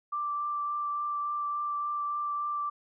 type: tone with vibrato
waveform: sine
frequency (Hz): 1174.7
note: D6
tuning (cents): 0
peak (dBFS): -29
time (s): 0.12-2.7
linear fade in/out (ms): 10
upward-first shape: triangle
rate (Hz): 3.5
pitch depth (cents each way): 11
effects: none